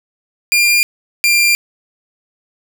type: tone pair in turn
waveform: sawtooth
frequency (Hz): 2401 / 2384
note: D7 / D7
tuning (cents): +38 / +25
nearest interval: unison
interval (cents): 13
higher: first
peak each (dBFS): -6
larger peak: neither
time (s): 0.52-0.83 / 1.24-1.55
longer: neither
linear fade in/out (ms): 0
effects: 8-bit